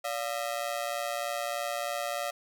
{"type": "ring-modulated tone", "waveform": "sawtooth", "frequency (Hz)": 641, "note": "E5", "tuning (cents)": -49, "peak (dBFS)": -24, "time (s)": [0.04, 2.31], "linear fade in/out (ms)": 10, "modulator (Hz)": 61.6, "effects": []}